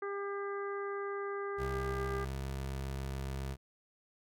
harmonic tone, 400.3 Hz, G4, 36 cents sharp, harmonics 1 / 2 / 3 / 4 / 5, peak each -37 / -49 / -42 / -47 / -51 dBFS, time 0.02-2.25 s, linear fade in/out 5 ms
25% pulse tone with pitch glide, 65.41 to 67.21 Hz, C2 to C2, 0 to +47 cents, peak -33 dBFS, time 1.57-3.57 s, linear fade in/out 50 ms, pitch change +47 cents, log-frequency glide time 2.14-2.33 s
effects none

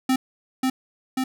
square tone with echo, 260.3 Hz, C4, 9 cents flat, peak -18 dBFS, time 0.09-0.16 s, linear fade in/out 5 ms, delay 540 ms, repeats 2, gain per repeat -2 dB, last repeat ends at 1.24 s, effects none

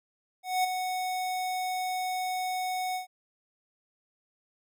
square tone with ADSR envelope, 739 Hz, F#5, 2 cents flat, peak -23 dBFS, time 0.43-3.07 s, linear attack 210 ms, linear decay 12 ms, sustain -7 dB, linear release 120 ms, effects none

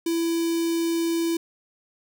square tone with notch filter, 333.2 Hz, E4, 19 cents sharp, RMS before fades -24 dBFS, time 0.06-1.37 s, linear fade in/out 5 ms, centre 1300 Hz, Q 0.54, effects none

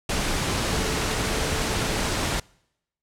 sine tone in noise, 440 Hz, A4, in tune, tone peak -35 dBFS, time 0.71-2.1 s, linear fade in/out 5 ms, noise pink, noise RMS -25 dBFS, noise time 0.09-2.4 s, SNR -13 dB, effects noise-tail reverb RT60 0.8 s tail -26 dB re dry + low-pass 9000 Hz 12 dB/octave

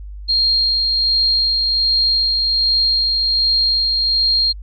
sine tone with tremolo, 4221 Hz, C8, 14 cents sharp, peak -12 dBFS, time 0.28-4.53 s, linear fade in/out 20 ms, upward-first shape sine, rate 1.3 Hz, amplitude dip 25%, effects added 50 Hz sine -29 dBFS peak until 4.62 s

